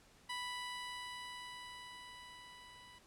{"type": "tone with level ramp", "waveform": "15% pulse", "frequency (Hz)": 987.8, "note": "B5", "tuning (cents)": 0, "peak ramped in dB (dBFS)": [-33, -50], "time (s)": [0.29, 2.99], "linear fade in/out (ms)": 10, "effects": ["pink hiss -65 dBFS RMS until 3.06 s", "low-pass 10000 Hz 12 dB/octave"]}